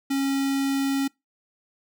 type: tone with notch filter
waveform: square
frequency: 273.9 Hz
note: C#4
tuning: 21 cents flat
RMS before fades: -24 dBFS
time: 0.1-1.08 s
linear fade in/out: 10 ms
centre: 1000 Hz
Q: 1.5
effects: noise-tail reverb RT60 0.2 s tail -25 dB re dry